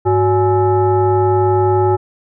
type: tone with frequency modulation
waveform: sine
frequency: 369.6 Hz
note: F#4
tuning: 2 cents flat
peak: -10 dBFS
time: 0.05-1.97 s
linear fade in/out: 20 ms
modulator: 471 Hz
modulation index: 1.1
effects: none